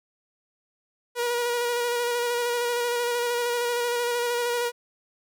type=tone with vibrato; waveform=sawtooth; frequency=480.2 Hz; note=B4; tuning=49 cents flat; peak=-20 dBFS; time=1.15-4.72 s; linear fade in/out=50 ms; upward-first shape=square; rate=13 Hz; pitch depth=18 cents each way; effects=none